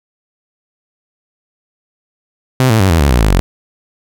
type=tone with pitch steps; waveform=sawtooth; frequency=129.3 / 111.27 / 95.75 / 82.4 / 70.91 / 61.02 / 52.51 / 45.19 Hz; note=C3 / A2 / G2 / E2 / C#2 / B1 / G#1 / F#1; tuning=-20 / +20 / -40 / 0 / +40 / -20 / +20 / -40 cents; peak=-4 dBFS; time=2.6-3.4 s; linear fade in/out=0 ms; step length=100 ms; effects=none